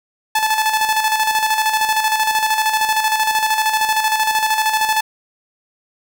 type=tone with tremolo; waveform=sawtooth; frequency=870 Hz; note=A5; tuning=20 cents flat; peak=-9 dBFS; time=0.35-5.01 s; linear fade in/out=5 ms; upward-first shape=square; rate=13 Hz; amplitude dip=50%; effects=none